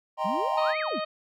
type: chord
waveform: triangle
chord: C minor seventh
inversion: first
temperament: equal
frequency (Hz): 622.3 / 784 / 932.3 / 1046.5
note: Eb5 / G5 / Bb5 / C6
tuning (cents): 0 / 0 / 0 / 0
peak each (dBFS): -29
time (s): 0.17-0.75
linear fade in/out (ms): 50
type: exponential two-way sweep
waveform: sine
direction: up then down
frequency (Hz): 171.7 to 2578 to 171.7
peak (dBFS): -31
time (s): 0.24-1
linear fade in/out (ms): 20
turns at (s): 0.79
type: harmonic tone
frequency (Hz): 622.3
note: D#5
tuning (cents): 0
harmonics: 1 / 2 / 3 / 4 / 5 / 6 / 7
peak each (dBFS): -30 / -33 / -42 / -41 / -43 / -43 / -43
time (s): 0.57-1.05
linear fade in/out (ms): 10
effects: none